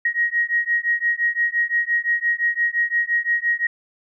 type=beating tone pair; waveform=sine; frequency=1884 / 1889.8 Hz; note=A#6 / A#6; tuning=+18 / +23 cents; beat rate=5.8 Hz; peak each=-21 dBFS; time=0.05-3.67 s; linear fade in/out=5 ms; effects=none